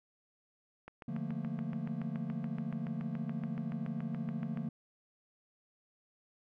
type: click train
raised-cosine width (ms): 0.5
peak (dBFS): -32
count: 27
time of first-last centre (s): 0.88-4.573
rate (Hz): 7.04
type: chord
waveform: triangle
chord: Bb major seventh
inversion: first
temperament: equal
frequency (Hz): 146.83 / 174.61 / 220 / 233.1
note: D3 / F3 / A3 / Bb3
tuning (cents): 0 / 0 / 0 / 0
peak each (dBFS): -39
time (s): 1.08-4.69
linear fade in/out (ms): 5
effects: none